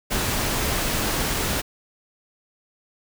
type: noise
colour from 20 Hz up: pink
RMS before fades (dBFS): -24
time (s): 0.1-1.62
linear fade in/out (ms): 20
effects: none